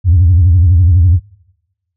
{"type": "tone with vibrato", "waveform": "sine", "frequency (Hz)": 87.8, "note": "F2", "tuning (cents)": 10, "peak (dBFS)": -3, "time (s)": [0.04, 1.2], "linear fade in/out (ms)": 50, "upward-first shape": "sine", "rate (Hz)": 12, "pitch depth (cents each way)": 160, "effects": ["noise-tail reverb RT60 1.0 s tail -26 dB re dry", "tanh soft clip ceiling -1 dBFS"]}